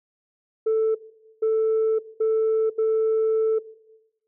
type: tone bursts at uneven times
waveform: sine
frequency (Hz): 441.4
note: A4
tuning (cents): +5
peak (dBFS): -16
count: 4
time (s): 0.66-0.95 / 1.42-1.99 / 2.2-2.7 / 2.78-3.59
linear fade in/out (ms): 10
effects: noise-tail reverb RT60 1.0 s tail -19 dB re dry + tanh soft clip ceiling -16 dBFS